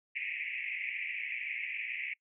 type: band-pass noise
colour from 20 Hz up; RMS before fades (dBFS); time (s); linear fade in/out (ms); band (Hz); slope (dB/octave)
pink; -38; 0.15-2.14; 10; 2000 to 2600; 96
effects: noise-tail reverb RT60 0.1 s tail -25 dB re dry